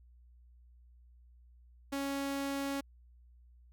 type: tone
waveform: sawtooth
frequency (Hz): 277.2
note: C#4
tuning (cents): 0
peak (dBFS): -30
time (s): 1.92-2.81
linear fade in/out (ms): 10
effects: added 60 Hz sine -57 dBFS peak until 3.72 s